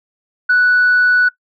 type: tone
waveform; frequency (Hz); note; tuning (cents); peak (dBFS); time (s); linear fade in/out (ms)
sine; 1480; F#6; 0; -7; 0.49-1.29; 10
effects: noise-tail reverb RT60 0.1 s tail -20 dB re dry + tanh soft clip ceiling -6 dBFS